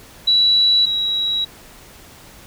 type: tone pair in turn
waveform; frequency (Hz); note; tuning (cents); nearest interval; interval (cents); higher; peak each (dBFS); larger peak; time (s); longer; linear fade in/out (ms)
sine; 3927 / 3875; B7 / B7; -11 / -34; unison; 23; first; -11 / -17; first; 0.27-0.86 / 0.86-1.45; neither; 10
effects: pink hiss -43 dBFS RMS until 2.46 s